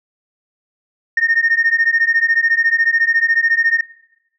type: beating tone pair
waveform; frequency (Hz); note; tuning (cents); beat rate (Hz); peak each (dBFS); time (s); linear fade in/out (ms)
sine; 1828 / 1842; A#6 / A#6; -34 / -21; 14; -14; 1.17-3.81; 5
effects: noise-tail reverb RT60 0.9 s tail -21 dB re dry + tanh soft clip ceiling -6 dBFS